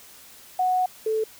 sine tone pair in turn, 737 / 438.2 Hz, F#5 / A4, -7 / -7 cents, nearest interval major sixth, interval 900 cents, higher first, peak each -19 / -21 dBFS, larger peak first, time 0.59-0.86 / 1.06-1.24 s, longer first, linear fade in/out 5 ms, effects white hiss -48 dBFS RMS until 1.39 s

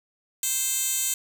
10% pulse tone with high-pass filter, 523.3 Hz, C5, in tune, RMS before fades -26 dBFS, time 0.43-1.14 s, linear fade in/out 2 ms, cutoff 6700 Hz, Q 1.3, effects none

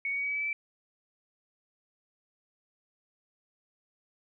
sine tone with pitch steps, 2225 / 2239 / 2253 / 2268 / 2282 / 2297 / 2311 / 2326 Hz, C#7 / C#7 / C#7 / C#7 / C#7 / D7 / D7 / D7, +6 / +17 / +28 / +39 / +50 / -39 / -28 / -17 cents, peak -29 dBFS, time 0.05-0.53 s, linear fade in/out 2 ms, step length 60 ms, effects none

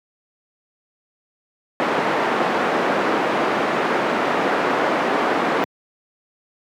pink band-pass noise, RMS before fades -20 dBFS, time 1.8-5.64 s, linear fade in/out 0 ms, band 310 to 1600 Hz, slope 12 dB/octave, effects high-pass 150 Hz 12 dB/octave

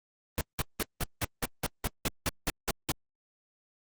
pink noise bursts, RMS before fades -29 dBFS, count 13, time 0.38-2.917 s, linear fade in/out 0 ms, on 29 ms, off 180 ms, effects Opus 32 kbps

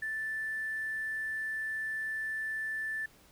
triangle tone with hard clipping, 1760 Hz, A6, in tune, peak -33 dBFS, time 0.02-3.06 s, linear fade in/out 5 ms, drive 3 dB, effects pink hiss -61 dBFS RMS until 3.31 s

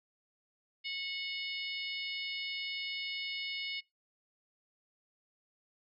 harmonic tone, 731 Hz, F#5, 21 cents flat, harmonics 3 / 4 / 5 / 6 / 7, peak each -40 / -42 / -44 / -46 / -47 dBFS, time 0.84-3.81 s, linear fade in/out 20 ms, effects noise-tail reverb RT60 0.2 s tail -21 dB re dry

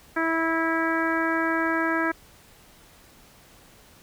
harmonic tone, 326.6 Hz, E4, 16 cents flat, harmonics 1 / 2 / 3 / 4 / 5 / 6 / 7, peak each -26 / -31 / -31 / -30 / -27 / -34 / -38 dBFS, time 0.16-2.12 s, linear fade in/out 10 ms, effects pink hiss -53 dBFS RMS until 4.02 s

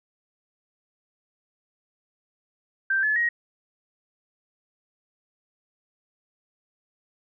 sine tone with pitch steps, 1568 / 1719.8 / 1886.3 Hz, G6 / A6 / A#6, 0 / -40 / +20 cents, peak -20 dBFS, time 2.9-3.29 s, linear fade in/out 5 ms, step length 130 ms, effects none

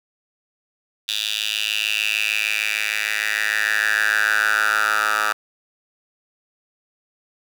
10% pulse tone with high-pass filter sweep, 106.6 Hz, G#2, 46 cents sharp, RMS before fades -21 dBFS, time 1.08-5.33 s, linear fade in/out 10 ms, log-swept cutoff 3400 to 1200 Hz, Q 5.5, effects none

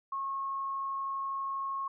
sine tone with frequency modulation, 1089 Hz, C#6, 31 cents flat, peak -32 dBFS, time 0.12-1.88 s, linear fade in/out 5 ms, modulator 32.5 Hz, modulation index 0.22, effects none

